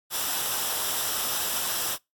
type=noise with comb filter; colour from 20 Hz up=white; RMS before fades=-28 dBFS; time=0.1-1.98 s; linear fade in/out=50 ms; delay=0.45 ms; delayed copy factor=-0.5; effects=noise-tail reverb RT60 0.2 s tail -25 dB re dry + AAC 64 kbps